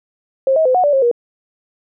sine tone with pitch steps, 534 / 637 / 511 / 732 / 582 / 538 / 476.9 Hz, C5 / D#5 / C5 / F#5 / D5 / C5 / A#4, +35 / +41 / -41 / -19 / -16 / +48 / +39 cents, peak -10 dBFS, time 0.47-1.114 s, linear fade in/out 2 ms, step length 92 ms, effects none

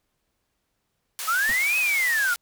white band-pass noise, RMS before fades -32 dBFS, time 1.19-2.36 s, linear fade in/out 0 ms, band 810 to 16000 Hz, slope 12 dB/octave
sine linear two-way sweep, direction up then down, 1244.5 to 2580 to 1367 Hz, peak -20 dBFS, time 1.27-2.35 s, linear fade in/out 20 ms, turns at 1.78 s
pink noise with exponential decay, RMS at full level -30 dBFS, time 1.49-1.59 s, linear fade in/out 0 ms, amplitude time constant 21 ms
effects pink hiss -75 dBFS RMS until 2.41 s

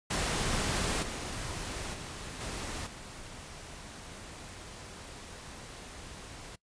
pink noise with level steps, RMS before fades -31 / -38 / -42 / -38 / -46 dBFS, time 0.1-6.56 s, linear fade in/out 10 ms, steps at 1.02 / 1.93 / 2.4 / 2.86 s, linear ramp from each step 10 ms, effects noise-tail reverb RT60 0.1 s tail -21 dB re dry + resampled to 22050 Hz

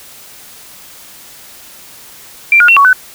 sine tone with pitch steps, 2361 / 1432 / 2718 / 1119 / 1508 Hz, D7 / F6 / F7 / C#6 / F#6, +9 / +43 / -48 / +16 / +32 cents, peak -3 dBFS, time 2.52-2.93 s, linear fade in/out 2 ms, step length 82 ms, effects white hiss -36 dBFS RMS until 3.14 s

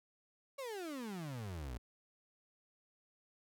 35% pulse exponential sweep, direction down, 569 to 55 Hz, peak -40 dBFS, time 0.58-1.78 s, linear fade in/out 10 ms, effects none

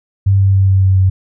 sine tone with pitch steps, 98 / 97.27 / 96.54 / 95.82 / 95.1 / 94.39 Hz, G2 / G2 / G2 / G2 / F#2 / F#2, 0 / -13 / -26 / -39 / +48 / +35 cents, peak -7 dBFS, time 0.26-1.1 s, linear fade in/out 10 ms, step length 140 ms, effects none

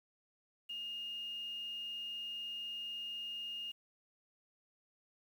sine tone with quantisation, 2838 Hz, F7, 27 cents sharp, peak -40 dBFS, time 0.69-3.72 s, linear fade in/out 10 ms, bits 10, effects none

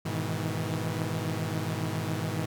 sawtooth chord, E major seventh, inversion first, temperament equal with one note detuned, 103.83 / 123.47 / 157.55 / 164.81 Hz, G#2 / B2 / D#3 / E3, 0 / 0 / +22 / 0 cents, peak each -30 / -32 / -30 / -32 dBFS, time 0.05-2.46 s, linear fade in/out 10 ms, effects none

